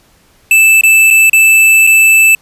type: tone with dropouts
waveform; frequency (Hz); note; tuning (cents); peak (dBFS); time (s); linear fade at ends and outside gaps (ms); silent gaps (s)
square; 2637; E7; 0; -4; 0.51-2.35; 2; 0.811-0.835 / 1.104-1.108 / 1.297-1.331 / 1.868-1.872
effects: pink hiss -49 dBFS RMS until 2.41 s + resampled to 32000 Hz